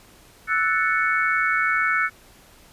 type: chord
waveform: sine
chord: F# minor seventh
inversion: third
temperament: equal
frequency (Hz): 1318.5 / 1480 / 1760 / 2217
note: E6 / F#6 / A6 / C#7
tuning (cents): 0 / 0 / 0 / 0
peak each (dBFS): -24 / -23 / -26 / -24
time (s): 0.47-2.1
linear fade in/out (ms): 50
effects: pink hiss -51 dBFS RMS until 2.72 s + resampled to 32000 Hz